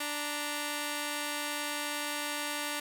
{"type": "tone pair together", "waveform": "5% pulse", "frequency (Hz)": [293.7, 932.4], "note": ["D4", "A#5"], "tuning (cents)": [0, 0], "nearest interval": "octave + minor sixth", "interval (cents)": 2000, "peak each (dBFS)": [-23, -26], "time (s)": [0, 2.8], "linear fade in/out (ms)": 5, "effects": []}